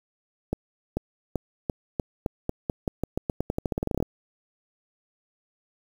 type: accelerating click train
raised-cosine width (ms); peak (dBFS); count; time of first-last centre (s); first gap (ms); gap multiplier
2; -12; 25; 0.53-4.026; 440; 0.88
effects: 7-bit